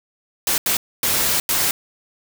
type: noise bursts at uneven times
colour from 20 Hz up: white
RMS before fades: -19 dBFS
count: 4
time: 0.47-0.58 / 0.66-0.77 / 1.03-1.4 / 1.49-1.71 s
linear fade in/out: 2 ms
effects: none